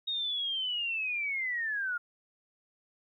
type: linear sweep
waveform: sine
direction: down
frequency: 3745 to 1396 Hz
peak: -30 dBFS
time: 0.07-1.98 s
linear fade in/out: 10 ms
effects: 12-bit